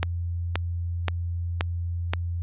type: click train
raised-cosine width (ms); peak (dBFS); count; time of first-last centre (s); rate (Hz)
0.3; -8; 5; 0.03-2.135; 1.9
effects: added 86 Hz sine -26 dBFS peak until 2.42 s + resampled to 8000 Hz